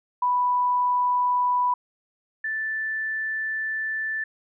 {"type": "tone pair in turn", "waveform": "sine", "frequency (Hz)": [987.8, 1760.1], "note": ["B5", "A6"], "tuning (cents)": [0, 0], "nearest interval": "minor seventh", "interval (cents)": 1000, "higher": "second", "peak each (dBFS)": [-19, -25], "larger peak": "first", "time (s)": [[0.22, 1.74], [2.44, 4.24]], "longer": "second", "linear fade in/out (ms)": 5, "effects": []}